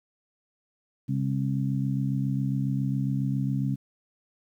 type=harmonic tone; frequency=67.3 Hz; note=C2; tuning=49 cents sharp; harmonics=2 / 3 / 4; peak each=-26 / -30 / -32 dBFS; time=1.08-3.76 s; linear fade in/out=20 ms; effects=10-bit